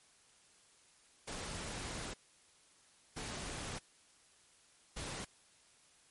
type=noise bursts at uneven times; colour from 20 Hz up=pink; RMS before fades=-43 dBFS; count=3; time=1.27-2.14 / 3.16-3.79 / 4.96-5.25 s; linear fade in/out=10 ms; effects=white hiss -66 dBFS RMS until 6.1 s + MP3 48 kbps